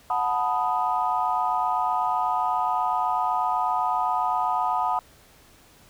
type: chord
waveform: sine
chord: B dominant seventh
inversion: second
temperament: equal with one note detuned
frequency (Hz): 731.5 / 880 / 987.8 / 1244.5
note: F#5 / A5 / B5 / D#6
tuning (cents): -20 / 0 / 0 / 0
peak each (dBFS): -26 / -27 / -26 / -28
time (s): 0.1-4.99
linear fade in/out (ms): 2
effects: tanh soft clip ceiling -11 dBFS + pink hiss -54 dBFS RMS until 5.89 s